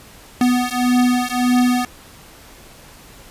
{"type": "beating tone pair", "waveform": "square", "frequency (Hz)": [246.9, 248.6], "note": ["B3", "B3"], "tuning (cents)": [0, 12], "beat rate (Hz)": 1.7, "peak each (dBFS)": -18, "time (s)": [0.41, 1.85], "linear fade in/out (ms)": 2, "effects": ["pink hiss -43 dBFS RMS until 3.3 s", "resampled to 32000 Hz"]}